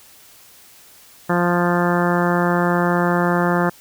harmonic tone, 175.1 Hz, F3, 5 cents sharp, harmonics 1 / 2 / 3 / 4 / 5 / 6 / 7 / 8 / 9 / 10, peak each -19 / -22 / -24 / -25 / -26 / -27 / -27 / -28 / -29 / -29 dBFS, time 1.29-3.7 s, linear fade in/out 10 ms, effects white hiss -47 dBFS RMS until 3.8 s

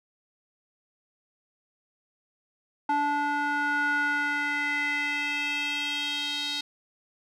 square tone with band-pass filter sweep, 290.4 Hz, D4, 19 cents flat, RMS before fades -28 dBFS, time 2.89-6.61 s, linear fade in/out 5 ms, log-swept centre 990 to 3900 Hz, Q 3.9, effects none

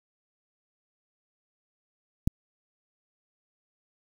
click, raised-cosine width 5 ms, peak -10 dBFS, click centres 2.275 s, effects 7-bit

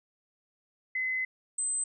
sine tone pair in turn, 2037 / 8163 Hz, C7 / C9, -47 / -44 cents, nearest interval 2 octaves, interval 2403 cents, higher second, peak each -28 dBFS, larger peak neither, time 0.95-1.25 / 1.58-1.84 s, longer first, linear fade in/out 5 ms, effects none

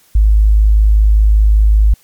sine tone, 52.6 Hz, G#1, 23 cents sharp, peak -5 dBFS, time 0.15-1.94 s, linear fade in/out 5 ms, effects white hiss -50 dBFS RMS until 2.03 s + MP3 96 kbps

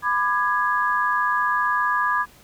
sine chord, G# diminished, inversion first, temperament just, 996.7 / 1196.1 / 1661.2 Hz, B5 / D6 / G#6, +16 / +31 / 0 cents, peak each -23 dBFS, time 0.02-2.26 s, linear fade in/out 50 ms, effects pink hiss -51 dBFS RMS until 2.43 s

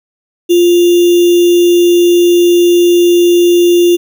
sine tone with sample-and-hold, 349.2 Hz, F4, in tune, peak -4 dBFS, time 0.49-3.97 s, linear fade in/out 20 ms, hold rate 3150 Hz, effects none

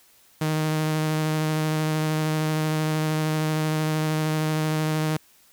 sawtooth tone with vibrato, 155.56 Hz, D#3, in tune, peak -18 dBFS, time 0.41-5.17 s, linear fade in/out 5 ms, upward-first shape square, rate 13 Hz, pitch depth 9 cents each way, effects white hiss -57 dBFS RMS until 5.52 s

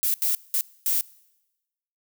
violet noise bursts at uneven times, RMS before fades -23 dBFS, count 4, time 0.03-0.14 / 0.22-0.35 / 0.54-0.61 / 0.86-1.01 s, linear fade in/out 0 ms, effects noise-tail reverb RT60 1.0 s tail -23 dB re dry

